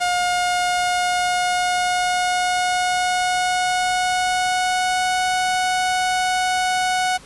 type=tone with pitch glide; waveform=sawtooth; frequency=714 to 737.5 Hz; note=F5 to F#5; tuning=+38 to -6 cents; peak=-14 dBFS; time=0-7.18 s; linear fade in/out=20 ms; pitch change=+56 cents; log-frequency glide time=0.13-5.22 s; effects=pink hiss -44 dBFS RMS until 7.25 s + resampled to 24000 Hz

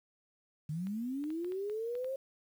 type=linear sweep; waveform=sine; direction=up; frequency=145 to 543 Hz; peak=-34 dBFS; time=0.69-2.16 s; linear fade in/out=5 ms
type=clicks; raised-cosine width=0.3 ms; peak=-37 dBFS; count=8; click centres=0.87 / 1.24 / 1.304 / 1.446 / 1.521 / 1.698 / 1.953 / 2.045 s
effects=10-bit

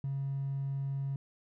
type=tone with hard clipping; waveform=triangle; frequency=137.5 Hz; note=C#3; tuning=14 cents flat; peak=-32 dBFS; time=0.04-1.16 s; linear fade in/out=2 ms; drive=3 dB; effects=none

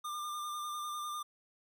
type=tone with vibrato; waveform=square; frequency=1200 Hz; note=D6; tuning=37 cents sharp; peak=-38 dBFS; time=0.04-1.23 s; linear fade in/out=10 ms; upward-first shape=square; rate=10 Hz; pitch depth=18 cents each way; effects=none

